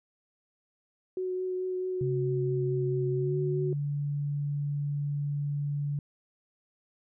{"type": "tone with vibrato", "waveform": "sine", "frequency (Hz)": 369.3, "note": "F#4", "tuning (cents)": -3, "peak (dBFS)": -29, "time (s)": [1.17, 3.73], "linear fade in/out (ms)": 2, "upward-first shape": "triangle", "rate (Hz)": 4.6, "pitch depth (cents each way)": 13}
{"type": "tone with pitch glide", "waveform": "sine", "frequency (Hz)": [134.6, 144.26], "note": ["C3", "D3"], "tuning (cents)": [49, -31], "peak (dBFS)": -28, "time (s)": [2.01, 5.99], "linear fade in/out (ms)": 2, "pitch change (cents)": 120, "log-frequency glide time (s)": [3.18, 3.34]}
{"effects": []}